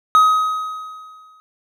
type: tone with exponential decay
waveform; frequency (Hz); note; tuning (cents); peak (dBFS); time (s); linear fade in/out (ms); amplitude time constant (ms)
triangle; 1263; D#6; +26; -5; 0.15-1.4; 0; 270
effects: none